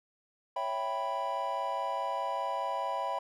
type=chord; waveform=triangle; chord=C# half-diminished seventh; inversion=none; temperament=equal; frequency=554.4 / 659.3 / 784 / 987.8 Hz; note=C#5 / E5 / G5 / B5; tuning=0 / 0 / 0 / 0 cents; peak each=-37 / -36 / -35 / -32 dBFS; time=0.56-3.19 s; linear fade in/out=5 ms; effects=none